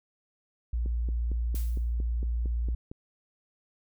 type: tone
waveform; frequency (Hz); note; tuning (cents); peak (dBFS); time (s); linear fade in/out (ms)
sine; 58.5; A#1; +7; -26; 0.73-2.75; 5
type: click train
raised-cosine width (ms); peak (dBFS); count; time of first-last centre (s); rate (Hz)
3; -27; 10; 0.86-2.915; 4.38
type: noise with exponential decay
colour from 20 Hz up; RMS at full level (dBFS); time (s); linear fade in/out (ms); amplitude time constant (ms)
blue; -40; 1.55-1.94; 1; 84
effects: none